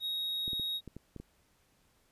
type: tone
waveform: triangle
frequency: 3773 Hz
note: A#7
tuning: 20 cents sharp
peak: -31 dBFS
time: 0-0.81 s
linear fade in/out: 50 ms
type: clicks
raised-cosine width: 3 ms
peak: -31 dBFS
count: 7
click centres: 0.479 / 0.532 / 0.597 / 0.877 / 0.966 / 1.163 / 1.2 s
effects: pink hiss -70 dBFS RMS until 2.11 s + resampled to 32000 Hz